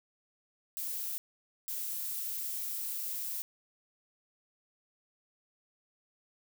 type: noise bursts at uneven times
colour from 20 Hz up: violet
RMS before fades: -37 dBFS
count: 2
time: 0.77-1.18 / 1.68-3.42 s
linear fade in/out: 0 ms
effects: none